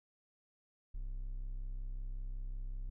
triangle tone, 32.7 Hz, C1, in tune, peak -36 dBFS, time 0.94-2.9 s, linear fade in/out 10 ms, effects none

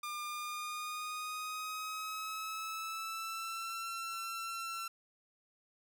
sawtooth tone with pitch glide, 1202 to 1349.2 Hz, D6 to E6, +40 to +40 cents, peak -35 dBFS, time 0.03-4.88 s, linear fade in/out 5 ms, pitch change +200 cents, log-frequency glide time 0.25-3.78 s, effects none

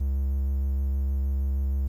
triangle tone with vibrato, 68 Hz, C#2, 33 cents flat, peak -21 dBFS, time 0-1.88 s, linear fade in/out 10 ms, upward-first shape sine, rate 6.4 Hz, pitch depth 16 cents each way, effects 10-bit

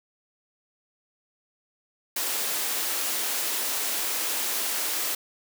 white high-pass noise, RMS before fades -28 dBFS, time 2.16-5.15 s, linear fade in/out 5 ms, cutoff 260 Hz, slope 24 dB/octave, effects none

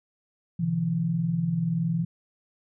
sine tone cluster, 126.6 / 146.6 / 167.8 Hz, B2 / D3 / E3, +43 / -3 / +31 cents, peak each -32 / -33 / -24 dBFS, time 0.59-2.05 s, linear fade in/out 10 ms, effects none

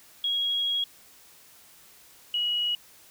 sine tone pair in turn, 3304 / 2910 Hz, G#7 / F#7, -10 / -29 cents, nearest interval major second, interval 219 cents, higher first, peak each -24 dBFS, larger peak neither, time 0.24-0.84 / 2.34-2.75 s, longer first, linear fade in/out 2 ms, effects white hiss -54 dBFS RMS until 3.1 s

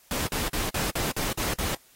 pink noise bursts, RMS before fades -29 dBFS, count 8, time 0.11-1.747 s, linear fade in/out 0 ms, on 160 ms, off 51 ms, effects white hiss -58 dBFS RMS until 1.95 s + AAC 48 kbps

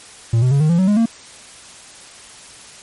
triangle tone with pitch steps, 115 / 126.87 / 139.96 / 154.4 / 170.33 / 187.9 / 207.3 / 228.7 Hz, A#2 / B2 / C#3 / D#3 / F3 / F#3 / G#3 / A#3, -23 / +47 / +17 / -13 / -43 / +27 / -3 / -33 cents, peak -9 dBFS, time 0.33-1.058 s, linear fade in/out 5 ms, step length 91 ms, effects white hiss -40 dBFS RMS until 2.82 s + MP3 48 kbps

